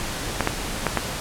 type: clicks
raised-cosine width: 0.5 ms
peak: -4 dBFS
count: 4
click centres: 0.407 / 0.474 / 0.867 / 0.973 s
effects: pink hiss -29 dBFS RMS until 1.2 s + low-pass 11000 Hz 12 dB/octave